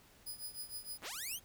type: tone with tremolo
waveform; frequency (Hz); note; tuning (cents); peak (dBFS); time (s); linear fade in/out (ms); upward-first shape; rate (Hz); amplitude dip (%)
5% pulse; 4978; D#8; 0; -33; 0.26-0.98; 10; triangle; 6.5; 90
type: linear sweep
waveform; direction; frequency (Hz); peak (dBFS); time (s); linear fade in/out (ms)
5% pulse; up; 44 to 3322; -30; 1.01-1.4; 50
effects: pink hiss -63 dBFS RMS until 1.44 s